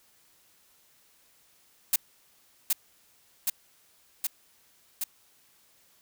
blue noise with echo, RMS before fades -22 dBFS, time 1.93-1.96 s, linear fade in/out 5 ms, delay 770 ms, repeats 4, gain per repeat -2 dB, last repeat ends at 5.04 s, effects white hiss -63 dBFS RMS until 6.01 s

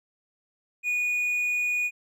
triangle tone, 2459 Hz, D#7, 21 cents flat, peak -22 dBFS, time 0.83-1.91 s, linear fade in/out 50 ms, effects none

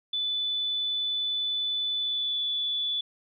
sine tone with pitch glide, 3490 to 3456 Hz, A7 to A7, -15 to -32 cents, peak -26 dBFS, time 0.13-3.01 s, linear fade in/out 5 ms, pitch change -17 cents, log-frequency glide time 1.96-2.42 s, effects none

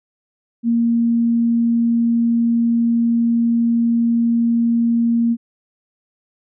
sine tone, 233.1 Hz, A#3, in tune, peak -13 dBFS, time 0.63-5.37 s, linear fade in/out 50 ms, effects none

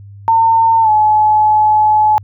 sine tone with pitch glide, 905 to 854.7 Hz, A5 to G#5, +48 to +49 cents, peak -7 dBFS, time 0.28-2.18 s, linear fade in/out 0 ms, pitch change -99 cents, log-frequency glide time 0.81-0.9 s, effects added 100 Hz sine -32 dBFS peak until 2.23 s

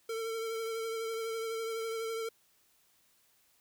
square tone with vibrato, 450.8 Hz, A4, 42 cents sharp, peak -35 dBFS, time 0.09-2.29 s, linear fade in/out 5 ms, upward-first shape triangle, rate 12 Hz, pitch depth 29 cents each way, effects white hiss -69 dBFS RMS until 3.6 s

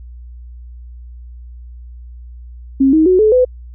sine tone with pitch steps, 270 / 315.6 / 368.8 / 431.1 / 503.8 Hz, C#4 / D#4 / F#4 / A4 / B4, -45 / +25 / -6 / -35 / +34 cents, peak -7 dBFS, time 2.8-3.45 s, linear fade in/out 10 ms, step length 130 ms, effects added 60 Hz sine -31 dBFS peak until 3.74 s

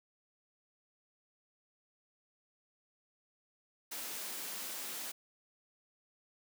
white high-pass noise, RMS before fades -42 dBFS, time 3.91-5.12 s, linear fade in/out 10 ms, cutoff 180 Hz, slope 24 dB/octave, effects none

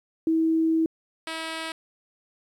sine / 5% pulse tone pair in turn, 323.2 / 323.2 Hz, E4 / E4, -34 / -34 cents, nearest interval unison, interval 0 cents, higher neither, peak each -19 dBFS, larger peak neither, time 0.27-0.86 / 1.27-1.72 s, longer first, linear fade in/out 2 ms, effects low-pass 9000 Hz 12 dB/octave + 10-bit

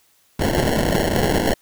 violet noise with sample-and-hold, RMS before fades -19 dBFS, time 0.39-1.54 s, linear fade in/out 5 ms, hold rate 1225 Hz, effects white hiss -59 dBFS RMS until 1.61 s

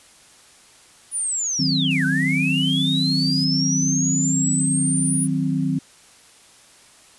sine linear two-way sweep, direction down then up, 9850 to 1480 to 9850 Hz, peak -21 dBFS, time 1.11-5.28 s, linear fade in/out 50 ms, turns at 2.05 s
sine chord, C diminished, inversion first, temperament equal, 155.56 / 185 / 261.6 Hz, Eb3 / Gb3 / C4, 0 / 0 / 0 cents, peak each -23 / -25 / -22 dBFS, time 1.59-5.79 s, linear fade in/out 5 ms
violet noise, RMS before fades -35 dBFS, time 1.9-3.45 s, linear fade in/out 10 ms
effects white hiss -50 dBFS RMS until 7.18 s + resampled to 24000 Hz

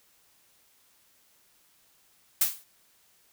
blue noise with exponential decay, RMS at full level -19 dBFS, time 2.41-2.64 s, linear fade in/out 5 ms, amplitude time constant 48 ms, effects white hiss -64 dBFS RMS until 3.32 s

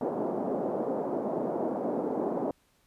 pink band-pass noise, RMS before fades -31 dBFS, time 0.01-2.51 s, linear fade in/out 2 ms, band 230 to 750 Hz, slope 24 dB/octave, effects pink hiss -68 dBFS RMS until 2.86 s + resampled to 32000 Hz

